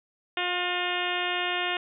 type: harmonic tone with a mistuned harmonic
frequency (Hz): 356.3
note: F4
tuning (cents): +35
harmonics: 1 / 2 / 3 / 4 / 5 / 6 / 7 / 8 / 9 / 10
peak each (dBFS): -35 / -33 / -37 / -35 / -34 / -37 / -35 / -33 / -38 / -39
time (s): 0.37-1.77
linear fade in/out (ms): 2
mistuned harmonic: 5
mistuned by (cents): +21
effects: none